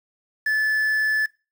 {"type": "tone with quantisation", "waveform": "triangle", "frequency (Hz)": 1737, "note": "A6", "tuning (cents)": -23, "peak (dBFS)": -17, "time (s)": [0.46, 1.26], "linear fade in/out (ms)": 5, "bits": 7, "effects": ["noise-tail reverb RT60 0.3 s tail -21 dB re dry"]}